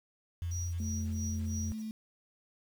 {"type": "tone with vibrato", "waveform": "sine", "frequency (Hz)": 85.7, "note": "F2", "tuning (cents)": -32, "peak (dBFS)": -32, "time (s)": [0.42, 1.72], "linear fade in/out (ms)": 0, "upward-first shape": "sine", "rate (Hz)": 9, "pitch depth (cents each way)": 11}
{"type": "tone with tremolo", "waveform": "sine", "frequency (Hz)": 5780, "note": "F#8", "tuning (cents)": -41, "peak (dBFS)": -38, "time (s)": [0.51, 1.82], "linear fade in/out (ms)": 5, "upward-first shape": "sine", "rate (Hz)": 3, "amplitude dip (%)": 100}
{"type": "tone", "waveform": "sine", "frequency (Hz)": 218.5, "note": "A3", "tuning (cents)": -12, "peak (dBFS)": -36, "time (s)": [0.8, 1.91], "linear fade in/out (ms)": 0}
{"effects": ["tanh soft clip ceiling -26 dBFS", "9-bit"]}